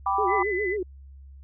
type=chord; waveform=sine; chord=G major; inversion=none; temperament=equal; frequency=784 / 987.8 / 1174.7 Hz; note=G5 / B5 / D6; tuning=0 / 0 / 0 cents; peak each=-26 dBFS; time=0.06-0.43 s; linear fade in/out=5 ms
type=tone with vibrato; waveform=sine; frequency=392.4 Hz; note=G4; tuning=2 cents sharp; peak=-25 dBFS; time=0.18-0.83 s; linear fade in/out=5 ms; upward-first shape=sine; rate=7.4 Hz; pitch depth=160 cents each way
type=tone; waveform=sine; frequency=2009 Hz; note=B6; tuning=29 cents sharp; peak=-28 dBFS; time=0.27-0.77 s; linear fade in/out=50 ms
effects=added 68 Hz sine -43 dBFS peak until 1.43 s